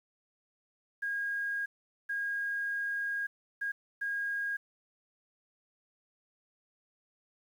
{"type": "tone bursts at uneven times", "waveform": "sine", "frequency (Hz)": 1631, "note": "G#6", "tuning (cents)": -32, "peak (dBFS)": -31, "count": 4, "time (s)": [[1.02, 1.66], [2.09, 3.27], [3.61, 3.72], [4.01, 4.57]], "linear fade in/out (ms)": 10, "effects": ["10-bit"]}